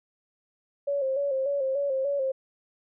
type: tone with vibrato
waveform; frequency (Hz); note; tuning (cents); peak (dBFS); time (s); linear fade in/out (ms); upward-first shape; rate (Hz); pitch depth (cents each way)
sine; 548; C#5; -20; -24; 0.87-2.32; 10; square; 3.4; 55
effects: none